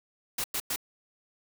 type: noise bursts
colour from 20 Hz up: white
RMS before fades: -31 dBFS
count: 3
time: 0.38-0.761 s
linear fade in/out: 5 ms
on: 61 ms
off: 99 ms
effects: none